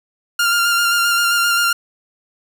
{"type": "tone with vibrato", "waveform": "sawtooth", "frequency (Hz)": 1396.9, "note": "F6", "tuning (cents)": 0, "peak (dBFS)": -10, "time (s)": [0.39, 1.73], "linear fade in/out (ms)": 5, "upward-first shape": "square", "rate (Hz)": 7.6, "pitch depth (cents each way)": 16, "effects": ["8-bit"]}